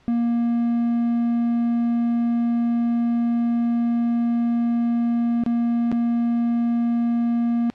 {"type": "tone with dropouts", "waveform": "triangle", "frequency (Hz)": 235.4, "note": "A#3", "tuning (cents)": 17, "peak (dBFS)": -16, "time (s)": [0.08, 7.7], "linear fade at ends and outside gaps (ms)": 0, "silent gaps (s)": [[5.437, 5.463], [5.916, 5.925]], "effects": ["pink hiss -57 dBFS RMS until 7.74 s", "low-pass 4000 Hz 12 dB/octave"]}